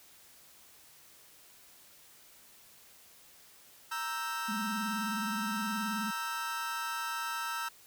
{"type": "chord", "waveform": "40% pulse", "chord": "E diminished", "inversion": "second", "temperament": "equal", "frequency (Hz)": [932.3, 1318.5, 1568], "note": ["Bb5", "E6", "G6"], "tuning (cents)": [0, 0, 0], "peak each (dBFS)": [-39, -36, -39], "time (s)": [3.91, 7.69], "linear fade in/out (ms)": 10}
{"type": "tone with vibrato", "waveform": "sine", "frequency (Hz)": 212.3, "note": "G#3", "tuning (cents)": 38, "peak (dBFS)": -35, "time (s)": [4.48, 6.11], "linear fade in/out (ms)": 10, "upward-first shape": "sine", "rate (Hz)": 19, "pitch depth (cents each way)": 100}
{"effects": ["white hiss -58 dBFS RMS until 7.86 s"]}